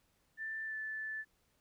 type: tone with pitch glide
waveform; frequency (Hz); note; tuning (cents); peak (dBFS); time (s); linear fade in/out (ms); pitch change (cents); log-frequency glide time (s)
sine; 1772 to 1749.6; A6 to A6; +12 to -10; -38; 0.37-1.25; 50; -22; 0.65-0.76
effects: pink hiss -75 dBFS RMS until 1.6 s